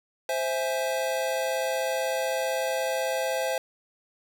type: chord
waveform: square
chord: C augmented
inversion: none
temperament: equal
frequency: 523.3 / 659.3 / 830.6 Hz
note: C5 / E5 / G#5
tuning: 0 / 0 / 0 cents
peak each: -29 / -31 / -34 dBFS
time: 0.29-3.58 s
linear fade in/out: 2 ms
effects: none